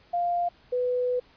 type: tone pair in turn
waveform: sine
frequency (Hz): 698.5 / 496.8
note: F5 / B4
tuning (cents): 0 / +10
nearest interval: tritone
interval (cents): 590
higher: first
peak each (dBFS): -23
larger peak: neither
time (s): 0.13-0.49 / 0.72-1.2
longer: second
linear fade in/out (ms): 10
effects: pink hiss -58 dBFS RMS until 1.36 s + resampled to 11025 Hz